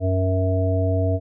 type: harmonic tone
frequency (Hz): 93.4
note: F#2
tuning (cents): +17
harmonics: 1 / 3 / 5 / 7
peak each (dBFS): -19 / -27 / -28 / -25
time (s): 0-1.2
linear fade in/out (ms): 50
effects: none